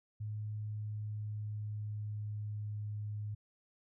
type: tone with pitch glide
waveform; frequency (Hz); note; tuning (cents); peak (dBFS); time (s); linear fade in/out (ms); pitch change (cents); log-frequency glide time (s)
sine; 106.3 to 104.96; G#2 to G#2; +41 to +19; -37; 0.2-3.35; 10; -22; 0.52-2.81
effects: none